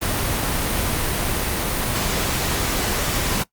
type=noise; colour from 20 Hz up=pink; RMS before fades=-22 dBFS; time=0.01-3.44 s; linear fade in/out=20 ms; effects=noise-tail reverb RT60 0.1 s tail -19 dB re dry + Opus 32 kbps